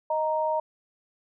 sine tone pair together, 623.5 / 932.3 Hz, D#5 / A#5, +3 / 0 cents, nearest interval perfect fifth, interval 697 cents, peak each -26 dBFS, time 0.1-0.6 s, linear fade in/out 5 ms, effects none

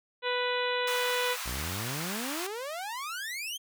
harmonic tone, 493.9 Hz, B4, in tune, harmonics 1 / 2 / 3 / 4 / 5 / 6 / 7 / 8, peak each -31 / -34 / -36 / -37 / -38 / -39 / -39 / -40 dBFS, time 0.22-1.37 s, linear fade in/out 50 ms
pink high-pass noise, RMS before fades -37 dBFS, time 0.87-2.47 s, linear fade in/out 5 ms, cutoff 950 Hz, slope 24 dB/octave
sawtooth exponential sweep, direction up, 55 to 3254 Hz, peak -31 dBFS, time 1.45-3.58 s, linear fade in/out 20 ms
effects none

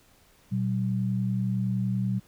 sine tone pair together, 119.83 / 190.5 Hz, A#2 / G3, +48 / -49 cents, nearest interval minor sixth, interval 803 cents, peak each -27 dBFS, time 0.51-2.2 s, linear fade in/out 20 ms, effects pink hiss -60 dBFS RMS until 2.27 s

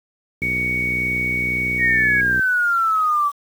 click train, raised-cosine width 3 ms, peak -16 dBFS, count 123, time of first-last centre 0.42-2.394 s, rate 61.8 Hz
sine tone, 2236 Hz, C#7, 14 cents sharp, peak -19 dBFS, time 0.42-2.21 s, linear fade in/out 5 ms
sine exponential sweep, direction down, 1896 to 1142 Hz, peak -15 dBFS, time 1.78-3.32 s, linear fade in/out 50 ms
effects high-pass 60 Hz 12 dB/octave + 7-bit

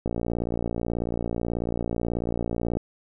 click train, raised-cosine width 2 ms, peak -14 dBFS, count 159, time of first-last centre 0.06-2.77 s, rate 58.3 Hz, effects none

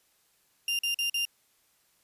35% pulse tone bursts, 2794 Hz, F7, in tune, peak -25 dBFS, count 4, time 0.68-1.252 s, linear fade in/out 2 ms, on 110 ms, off 44 ms, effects white hiss -68 dBFS RMS until 2.03 s + resampled to 32000 Hz

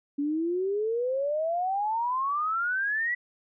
sine exponential sweep, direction up, 280.8 to 1975.5 Hz, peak -25 dBFS, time 0.18-3.15 s, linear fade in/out 10 ms, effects none

